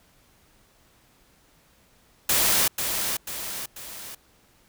white noise with echo, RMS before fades -21 dBFS, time 2.29-2.68 s, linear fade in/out 5 ms, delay 490 ms, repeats 3, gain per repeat -6 dB, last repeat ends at 4.15 s, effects pink hiss -60 dBFS RMS until 4.68 s

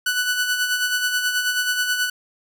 sawtooth tone with tremolo, 1486 Hz, F#6, 7 cents sharp, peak -14 dBFS, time 0.06-2.1 s, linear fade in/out 5 ms, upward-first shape sine, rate 9.3 Hz, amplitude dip 50%, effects none

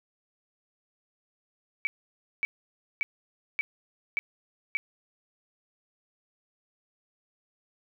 sine tone bursts, 2291 Hz, D7, 44 cents flat, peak -24 dBFS, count 6, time 1.85-4.77 s, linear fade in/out 0 ms, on 20 ms, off 560 ms, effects none

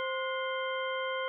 harmonic tone with a mistuned harmonic, 523.3 Hz, C5, in tune, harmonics 1 / 2 / 3 / 4 / 6, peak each -34 / -37 / -39 / -40 / -42 dBFS, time 0-1.28 s, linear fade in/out 0 ms, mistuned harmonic 3, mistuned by -140 cents, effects none

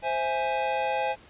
square chord, C augmented, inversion none, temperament equal, 523.3 / 659.3 / 830.6 Hz, C5 / E5 / G#5, 0 / 0 / 0 cents, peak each -31 / -33 / -28 dBFS, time 0.02-1.16 s, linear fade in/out 50 ms, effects pink hiss -53 dBFS RMS until 1.29 s + resampled to 8000 Hz

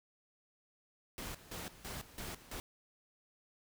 pink noise with tremolo, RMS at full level -44 dBFS, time 1.18-2.6 s, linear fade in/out 0 ms, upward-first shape square, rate 3 Hz, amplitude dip 80%, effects none

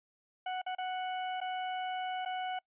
40% pulse tone with dropouts, 740 Hz, F#5, in tune, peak -33 dBFS, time 0.46-2.59 s, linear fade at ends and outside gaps 5 ms, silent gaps 0.617-0.663 / 0.751-0.783 / 1.404-1.413 / 2.251-2.258 s, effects noise-tail reverb RT60 0.1 s tail -25 dB re dry + resampled to 8000 Hz

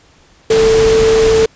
sine tone in noise, 444.5 Hz, A4, 18 cents sharp, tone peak -7 dBFS, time 0.5-1.46 s, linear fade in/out 5 ms, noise pink, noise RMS -18 dBFS, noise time 0.5-1.46 s, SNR +8 dB, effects pink hiss -48 dBFS RMS until 1.55 s + resampled to 16000 Hz

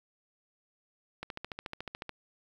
click train, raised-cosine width 0.3 ms, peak -22 dBFS, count 13, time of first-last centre 1.23-2.093 s, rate 13.9 Hz, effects 9-bit

